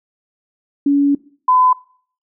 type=tone pair in turn; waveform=sine; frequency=283.2 / 1011.3 Hz; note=C#4 / B5; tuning=+37 / +41 cents; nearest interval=octave + minor seventh; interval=2204 cents; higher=second; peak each=-10 / -9 dBFS; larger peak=second; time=0.86-1.15 / 1.48-1.73 s; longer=first; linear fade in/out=5 ms; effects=noise-tail reverb RT60 0.5 s tail -21 dB re dry